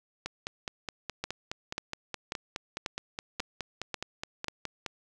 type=two click trains; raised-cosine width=0.2 ms; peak=-17 / -15 dBFS; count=23 / 7; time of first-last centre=0.26-4.863 / 1.24-4.483 s; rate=4.78 / 1.85 Hz; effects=none

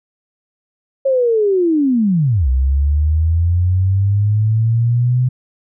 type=linear two-way sweep; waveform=sine; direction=down then up; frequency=548 to 63 to 127.6 Hz; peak=-11 dBFS; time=1.05-5.29 s; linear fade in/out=10 ms; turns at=2.48 s; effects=none

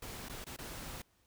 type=noise with dropouts; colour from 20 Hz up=pink; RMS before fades=-45 dBFS; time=0.02-1.02 s; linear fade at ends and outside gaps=5 ms; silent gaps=0.287-0.295 / 0.443-0.465 / 0.565-0.586 s; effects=pink hiss -72 dBFS RMS until 1.26 s

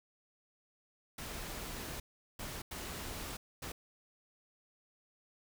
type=noise bursts at uneven times; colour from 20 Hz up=pink; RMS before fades=-43 dBFS; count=4; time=1.18-2 / 2.39-2.62 / 2.71-3.37 / 3.62-3.72 s; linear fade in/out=5 ms; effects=none

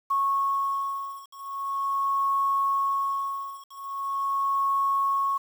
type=beating tone pair; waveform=sine; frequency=1100 / 1100.42 Hz; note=C#6 / C#6; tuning=-14 / -13 cents; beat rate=0.42 Hz; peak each=-27 dBFS; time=0.1-5.38 s; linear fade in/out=10 ms; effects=8-bit

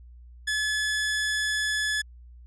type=tone; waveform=sawtooth; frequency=1715 Hz; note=A6; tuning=45 cents flat; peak=-21 dBFS; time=0.47-2.02 s; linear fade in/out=10 ms; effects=added 60 Hz sine -45 dBFS peak until 2.46 s + resampled to 22050 Hz

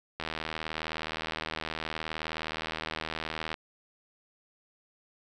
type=click train; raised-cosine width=0.3 ms; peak=-17 dBFS; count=266; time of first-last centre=0.2-3.542 s; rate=79.3 Hz; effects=none

